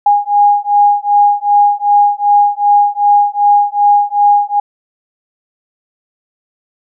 sine beating tone pair, 819 / 821.6 Hz, G#5 / G#5, -24 / -19 cents, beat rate 2.6 Hz, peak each -10 dBFS, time 0.06-4.6 s, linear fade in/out 5 ms, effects none

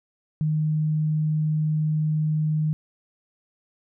sine tone, 154.3 Hz, D#3, 14 cents flat, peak -20 dBFS, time 0.41-2.73 s, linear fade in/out 0 ms, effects none

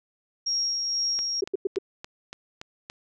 sine tone with tremolo, 5590 Hz, F8, 1 cent sharp, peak -23 dBFS, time 0.46-1.41 s, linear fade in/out 10 ms, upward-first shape sine, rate 2.1 Hz, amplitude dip 30%
click train, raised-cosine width 0.2 ms, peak -20 dBFS, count 7, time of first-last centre 1.19-2.899 s, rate 3.51 Hz
sine tone bursts, 389.1 Hz, G4, 13 cents flat, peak -21 dBFS, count 4, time 1.42-1.786 s, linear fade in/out 5 ms, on 21 ms, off 94 ms
effects none

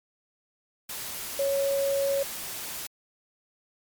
sine tone in noise, 554.4 Hz, C#5, in tune, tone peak -23 dBFS, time 1.39-2.23 s, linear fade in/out 5 ms, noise white, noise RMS -36 dBFS, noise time 0.89-2.87 s, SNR +10 dB, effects MP3 96 kbps

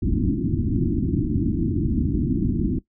white low-pass noise, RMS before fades -22 dBFS, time 0.02-2.79 s, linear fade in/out 5 ms, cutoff 340 Hz, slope 96 dB/octave, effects noise-tail reverb RT60 0.1 s tail -17 dB re dry

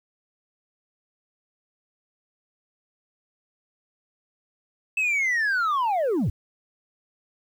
sine linear sweep, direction down, 2637 to 71.4 Hz, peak -18 dBFS, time 4.97-6.3 s, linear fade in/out 5 ms, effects tanh soft clip ceiling -20 dBFS + 9-bit

